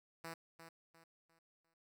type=tone with echo; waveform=5% pulse; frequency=164.81 Hz; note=E3; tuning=in tune; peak=-34 dBFS; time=0.24-0.34 s; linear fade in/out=5 ms; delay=350 ms; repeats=4; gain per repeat=-9 dB; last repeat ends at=1.74 s; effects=none